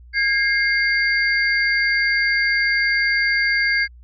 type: tone cluster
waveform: sine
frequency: 1632 / 2123 / 4647 Hz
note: G#6 / C7 / D8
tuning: -31 / +25 / -19 cents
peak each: -19 / -19 / -26 dBFS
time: 0.13-3.88 s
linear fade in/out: 50 ms
effects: added 60 Hz sine -41 dBFS peak until 4.03 s